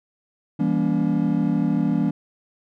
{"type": "chord", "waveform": "triangle", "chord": "E diminished seventh", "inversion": "none", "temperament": "just", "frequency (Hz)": [164.81, 197.78, 237.3, 284.8], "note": ["E3", "G3", "Bb3", "Db4"], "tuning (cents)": [0, 16, 31, 47], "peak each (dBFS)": -22, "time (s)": [0.59, 2.11], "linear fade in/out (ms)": 10, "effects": []}